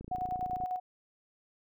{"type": "click train", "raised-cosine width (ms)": 3, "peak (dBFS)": -32, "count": 19, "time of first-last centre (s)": [0.01, 0.637], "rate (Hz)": 28.7}
{"type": "tone with tremolo", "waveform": "sine", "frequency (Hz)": 734, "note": "F#5", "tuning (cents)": -14, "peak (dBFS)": -30, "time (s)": [0.11, 0.8], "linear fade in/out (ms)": 10, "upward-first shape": "square", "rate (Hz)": 10, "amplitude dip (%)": 50}
{"effects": []}